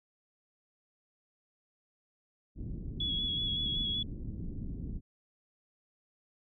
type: low-pass noise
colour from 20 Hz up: pink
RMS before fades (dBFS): -39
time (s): 2.55-5.01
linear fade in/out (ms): 50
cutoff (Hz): 280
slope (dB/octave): 24
type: tone with vibrato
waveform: sine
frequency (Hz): 3368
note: G#7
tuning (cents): +24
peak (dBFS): -31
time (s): 3-4.03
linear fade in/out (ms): 5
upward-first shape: square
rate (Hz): 5.3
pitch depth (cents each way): 15
effects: none